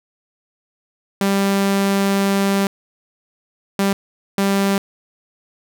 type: tone bursts at uneven times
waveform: sawtooth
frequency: 197.2 Hz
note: G3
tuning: 11 cents sharp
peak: -11 dBFS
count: 3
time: 1.21-2.67 / 3.79-3.93 / 4.38-4.78 s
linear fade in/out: 2 ms
effects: none